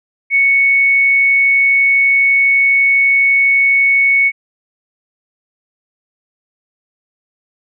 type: tone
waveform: sine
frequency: 2217 Hz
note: C#7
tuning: in tune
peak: -8 dBFS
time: 0.3-4.32 s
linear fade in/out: 50 ms
effects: none